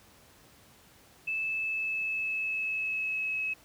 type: tone with pitch glide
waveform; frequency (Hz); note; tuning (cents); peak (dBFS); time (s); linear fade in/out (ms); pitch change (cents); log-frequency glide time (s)
sine; 2625 to 2572; E7 to E7; -8 to -43; -29; 1.27-3.54; 10; -35; 1.39-3.37
effects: pink hiss -58 dBFS RMS until 3.64 s + high-pass 60 Hz 12 dB/octave